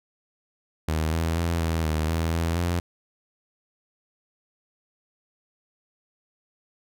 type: tone with pitch steps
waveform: sawtooth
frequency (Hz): 78.9 / 82 / 84.3 / 81.7 / 78.2 / 81.8 / 83.1 / 86.6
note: D#2 / E2 / E2 / E2 / D#2 / E2 / E2 / F2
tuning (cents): +25 / -9 / +39 / -15 / +9 / -13 / +15 / -14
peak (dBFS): -19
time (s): 0.88-2.8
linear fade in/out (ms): 5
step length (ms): 240
effects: none